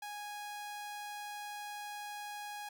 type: tone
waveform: sawtooth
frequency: 828 Hz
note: G#5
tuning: 5 cents flat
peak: -38 dBFS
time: 0.02-2.69 s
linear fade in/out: 5 ms
effects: none